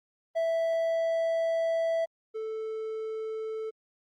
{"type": "tone pair in turn", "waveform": "triangle", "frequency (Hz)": [659, 439.8], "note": ["E5", "A4"], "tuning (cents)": [-1, -1], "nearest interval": "perfect fifth", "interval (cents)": 700, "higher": "first", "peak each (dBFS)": [-23, -30], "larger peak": "first", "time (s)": [[0.35, 2.06], [2.34, 3.71]], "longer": "first", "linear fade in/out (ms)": 20, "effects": ["Opus 24 kbps"]}